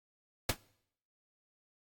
pink noise with exponential decay, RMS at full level -24 dBFS, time 0.49-0.57 s, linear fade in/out 5 ms, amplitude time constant 17 ms, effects noise-tail reverb RT60 0.7 s tail -23 dB re dry + AAC 64 kbps

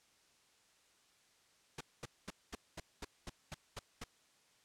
pink noise bursts, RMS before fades -44 dBFS, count 10, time 1.78-4.04 s, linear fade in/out 5 ms, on 28 ms, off 220 ms, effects white hiss -70 dBFS RMS until 4.64 s + low-pass 8000 Hz 12 dB/octave

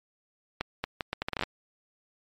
accelerating click train, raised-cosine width 0.3 ms, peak -13 dBFS, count 12, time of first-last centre 0.61-1.435 s, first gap 230 ms, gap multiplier 0.73, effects MP3 64 kbps

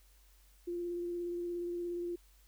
sine tone with vibrato, 348.1 Hz, F4, 6 cents flat, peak -35 dBFS, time 0.67-2.16 s, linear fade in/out 10 ms, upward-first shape square, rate 17 Hz, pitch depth 11 cents each way, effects added 48 Hz sine -61 dBFS peak until 2.47 s + white hiss -68 dBFS RMS until 2.47 s

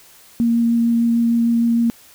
sine tone with vibrato, 233.1 Hz, A#3, in tune, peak -13 dBFS, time 0.4-1.9 s, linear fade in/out 0 ms, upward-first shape sine, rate 6.6 Hz, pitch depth 9 cents each way, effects white hiss -47 dBFS RMS until 2.14 s

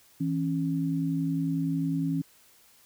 sine tone pair together, 163 / 273.9 Hz, E3 / C#4, -19 / -21 cents, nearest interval major sixth, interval 898 cents, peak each -28 dBFS, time 0.2-2.22 s, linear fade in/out 10 ms, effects white hiss -59 dBFS RMS until 2.85 s

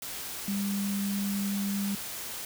sine tone in noise, 200 Hz, G3, 35 cents sharp, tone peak -28 dBFS, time 0.48-1.95 s, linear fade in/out 2 ms, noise white, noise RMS -38 dBFS, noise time 0.02-2.45 s, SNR +7 dB, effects none

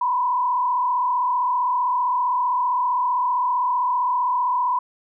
sine tone with frequency modulation, 991 Hz, B5, 6 cents sharp, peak -18 dBFS, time 0.01-4.79 s, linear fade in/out 5 ms, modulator 35.4 Hz, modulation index 0.98, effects none

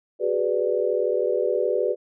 sine chord, G# half-diminished seventh, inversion third, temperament equal with one note detuned, 375.8 / 415.3 / 493.9 / 587.3 Hz, F#4 / G#4 / B4 / D5, +27 / 0 / 0 / 0 cents, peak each -26 / -26 / -24 / -27 dBFS, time 0.19-1.96 s, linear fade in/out 50 ms, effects none

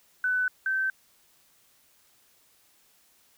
sine tone pair in turn, 1500 / 1546.6 Hz, F#6 / G6, +23 / -24 cents, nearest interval minor second, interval 53 cents, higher second, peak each -23 / -24 dBFS, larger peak first, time 0.24-0.48 / 0.66-0.9 s, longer neither, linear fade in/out 2 ms, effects white hiss -63 dBFS RMS until 3.37 s

